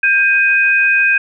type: tone pair together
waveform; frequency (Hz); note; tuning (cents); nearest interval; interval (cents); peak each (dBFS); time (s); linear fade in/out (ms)
sine; 1593.8 / 2500; G6 / D#7; +28 / +8; minor sixth; 780; -12; 0.03-1.18; 5
effects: none